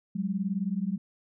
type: beating tone pair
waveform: sine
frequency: 184.8 / 203.8 Hz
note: F#3 / G#3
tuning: -2 / -32 cents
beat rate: 19 Hz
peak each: -30 dBFS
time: 0.15-0.98 s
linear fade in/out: 10 ms
effects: none